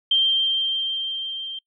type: tone with level ramp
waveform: sine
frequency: 3157 Hz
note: G7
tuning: 12 cents sharp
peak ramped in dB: -14 to -29 dBFS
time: 0.11-1.59 s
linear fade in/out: 5 ms
effects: noise-tail reverb RT60 0.1 s tail -24 dB re dry